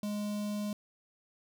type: tone with notch filter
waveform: square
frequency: 207.7 Hz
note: G#3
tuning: in tune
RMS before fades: -35 dBFS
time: 0.03-0.73 s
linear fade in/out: 2 ms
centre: 1700 Hz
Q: 0.85
effects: none